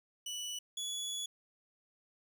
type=tone pair in turn; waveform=25% pulse; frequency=2960 / 3399 Hz; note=F#7 / G#7; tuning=0 / +39 cents; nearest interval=major second; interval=239 cents; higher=second; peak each=-35 / -33 dBFS; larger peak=second; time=0.26-0.59 / 0.77-1.26 s; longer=second; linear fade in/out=5 ms; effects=none